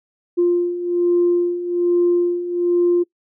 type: beating tone pair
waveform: sine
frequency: 349.2 / 350.4 Hz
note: F4 / F4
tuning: 0 / +6 cents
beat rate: 1.2 Hz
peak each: -20 / -15 dBFS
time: 0.37-3.04 s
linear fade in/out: 20 ms
effects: noise-tail reverb RT60 0.1 s tail -23 dB re dry + tanh soft clip ceiling -8 dBFS